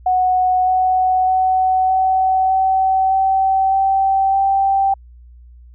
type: tone with pitch steps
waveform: sine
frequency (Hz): 738 / 744 / 750 / 756.1 / 762.3 / 768.5 / 774.7 / 781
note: F#5 / F#5 / F#5 / F#5 / G5 / G5 / G5 / G5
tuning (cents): -5 / +9 / +23 / +37 / -49 / -35 / -21 / -7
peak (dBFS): -12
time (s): 0.06-4.94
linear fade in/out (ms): 5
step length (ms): 610
effects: added 60 Hz sine -39 dBFS peak until 5.74 s